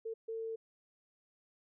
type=tone bursts at uneven times; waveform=sine; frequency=449.5 Hz; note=A4; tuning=37 cents sharp; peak=-37 dBFS; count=2; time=0.05-0.14 / 0.28-0.56 s; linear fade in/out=10 ms; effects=none